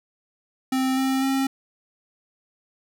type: tone with pitch steps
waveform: square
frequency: 261.6 / 265.1 / 268.6 Hz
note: C4 / C4 / C4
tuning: 0 / +23 / +46 cents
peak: -21 dBFS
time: 0.72-1.47 s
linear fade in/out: 5 ms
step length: 250 ms
effects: none